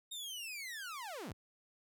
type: linear sweep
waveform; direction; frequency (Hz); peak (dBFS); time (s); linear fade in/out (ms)
sawtooth; down; 3729 to 43.65; -39; 0.11-1.33; 10
effects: none